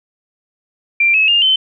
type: tone with pitch steps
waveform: sine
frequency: 2367 / 2581 / 2815 / 3070 Hz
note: D7 / E7 / F7 / G7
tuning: +13 / -37 / +13 / -37 cents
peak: -9 dBFS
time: 1-1.56 s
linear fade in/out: 5 ms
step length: 140 ms
effects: none